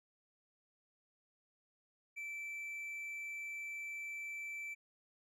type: tone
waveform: triangle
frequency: 2327 Hz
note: D7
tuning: 17 cents flat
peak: -40 dBFS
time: 2.16-4.75 s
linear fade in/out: 20 ms
effects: none